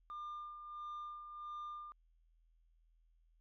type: tone with tremolo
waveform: sine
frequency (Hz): 1200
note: D6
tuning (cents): +37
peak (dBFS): -40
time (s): 0.1-1.92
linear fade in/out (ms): 0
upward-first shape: sine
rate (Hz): 1.5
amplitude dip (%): 60
effects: tanh soft clip ceiling -42 dBFS + added 41 Hz sine -68 dBFS peak until 3.4 s